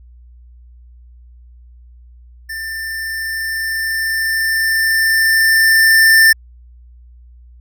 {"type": "tone with level ramp", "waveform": "square", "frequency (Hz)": 1787, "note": "A6", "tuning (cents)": 26, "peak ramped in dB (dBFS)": [-24, -6], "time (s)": [2.49, 6.33], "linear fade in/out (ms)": 10, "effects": ["added 60 Hz sine -39 dBFS peak until 7.6 s"]}